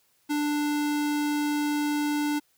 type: tone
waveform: square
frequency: 295 Hz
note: D4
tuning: 8 cents sharp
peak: -25 dBFS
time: 0.29-2.4 s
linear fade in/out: 20 ms
effects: white hiss -67 dBFS RMS until 2.57 s